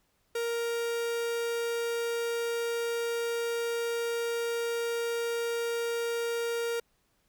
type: tone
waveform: 45% pulse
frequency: 467.2 Hz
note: A#4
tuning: 4 cents sharp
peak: -29 dBFS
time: 0.35-6.8 s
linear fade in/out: 5 ms
effects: pink hiss -72 dBFS RMS until 7.28 s